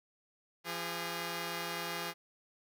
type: tone pair together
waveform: 5% pulse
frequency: 170.75 / 408.7 Hz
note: F3 / G#4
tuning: -39 / -28 cents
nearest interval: octave + minor third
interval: 1511 cents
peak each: -28 dBFS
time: 0.64-2.14 s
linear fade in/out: 50 ms
effects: none